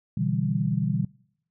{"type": "chord", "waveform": "sine", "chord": "E minor seventh", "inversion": "second", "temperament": "equal with one note detuned", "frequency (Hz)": [123.9, 146.83, 164.81, 196], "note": ["B2", "D3", "E3", "G3"], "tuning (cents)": [6, 0, 0, 0], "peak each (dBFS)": -28, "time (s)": [0.17, 1.05], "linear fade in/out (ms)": 5, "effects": ["noise-tail reverb RT60 0.7 s tail -25 dB re dry"]}